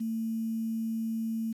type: tone with quantisation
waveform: sine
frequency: 225 Hz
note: A3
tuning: 39 cents sharp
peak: -29 dBFS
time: 0-1.53 s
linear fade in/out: 10 ms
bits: 9
effects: none